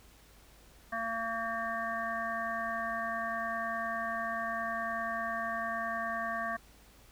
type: harmonic tone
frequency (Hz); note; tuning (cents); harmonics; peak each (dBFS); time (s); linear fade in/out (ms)
227.6; A#3; -41; 1 / 3 / 5 / 7 / 8; -44 / -37 / -37 / -40 / -39; 0.92-6.57; 10
effects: added 52 Hz sine -60 dBFS peak until 7.11 s + pink hiss -60 dBFS RMS until 7.11 s

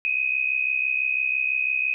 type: tone pair together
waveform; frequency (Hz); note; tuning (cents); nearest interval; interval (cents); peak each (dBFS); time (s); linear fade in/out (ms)
sine; 2489 / 2555; D#7 / D#7; 0 / +45; unison; 45; -24; 0.05-1.94; 0
effects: none

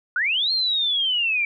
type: linear two-way sweep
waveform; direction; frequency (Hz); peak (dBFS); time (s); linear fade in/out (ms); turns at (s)
sine; up then down; 1391 to 4265 to 2311; -19; 0.16-1.45; 2; 0.52
effects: none

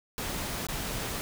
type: noise with dropouts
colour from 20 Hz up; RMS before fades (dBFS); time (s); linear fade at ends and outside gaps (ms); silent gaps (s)
pink; -34; 0.18-1.21; 0; 0.668-0.686
effects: none

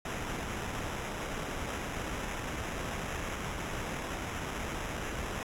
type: noise with sample-and-hold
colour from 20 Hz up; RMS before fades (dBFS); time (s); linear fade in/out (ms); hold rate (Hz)
pink; -37; 0.05-5.43; 2; 4410
effects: low-pass 12000 Hz 12 dB/octave

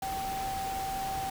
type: tone in noise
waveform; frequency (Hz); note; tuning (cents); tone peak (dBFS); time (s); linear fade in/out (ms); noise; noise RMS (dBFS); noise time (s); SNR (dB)
sine; 774; G5; -22; -32; 0.02-1.3; 5; pink; -40; 0.02-1.3; +5
effects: none

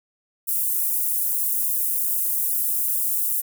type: high-pass noise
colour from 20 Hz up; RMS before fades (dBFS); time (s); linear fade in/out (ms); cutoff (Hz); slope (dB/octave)
pink; -23; 0.47-3.42; 20; 11000; 24
effects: none

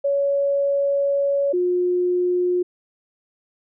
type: tone pair in turn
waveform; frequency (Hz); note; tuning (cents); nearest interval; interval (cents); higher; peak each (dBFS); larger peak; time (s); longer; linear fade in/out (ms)
sine; 561 / 358.1; C#5 / F4; +21 / +43; minor sixth; 778; first; -17; neither; 0.04-1.53 / 1.53-2.63; first; 10
effects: none

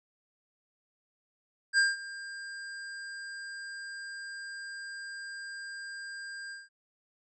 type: tone with ADSR envelope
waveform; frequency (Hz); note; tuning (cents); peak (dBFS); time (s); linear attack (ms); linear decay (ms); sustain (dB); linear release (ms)
square; 1600; G6; +35; -21; 1.73-6.69; 51; 180; -19; 180
effects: resampled to 22050 Hz

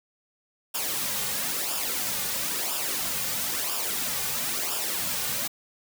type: noise with flanger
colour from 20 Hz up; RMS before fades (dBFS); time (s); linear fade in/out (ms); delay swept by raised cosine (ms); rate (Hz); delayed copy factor
white; -29; 0.74-5.48; 10; 0.48 to 3.08; 1; -0.65
effects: none

